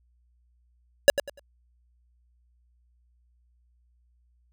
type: tone with echo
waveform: square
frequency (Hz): 565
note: C#5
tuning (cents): +33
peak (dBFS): -11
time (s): 1.08-1.1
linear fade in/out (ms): 0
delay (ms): 98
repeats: 3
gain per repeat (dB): -12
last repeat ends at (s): 1.394
effects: added 60 Hz sine -62 dBFS peak until 4.52 s